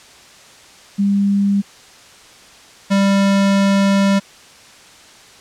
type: tone pair in turn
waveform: sine / square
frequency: 200 / 197.25 Hz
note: G3 / G3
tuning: +35 / +11 cents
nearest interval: unison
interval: 24 cents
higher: first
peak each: -12 dBFS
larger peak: neither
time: 0.98-1.62 / 2.9-4.2 s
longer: second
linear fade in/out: 20 ms
effects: white hiss -43 dBFS RMS until 5.4 s + low-pass 7000 Hz 12 dB/octave